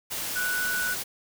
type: tone in noise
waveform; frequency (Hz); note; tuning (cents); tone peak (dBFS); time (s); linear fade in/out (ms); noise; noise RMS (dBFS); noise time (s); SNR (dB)
sine; 1480; F#6; 0; -26; 0.35-0.95; 20; white; -32; 0.1-1.04; +3
effects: none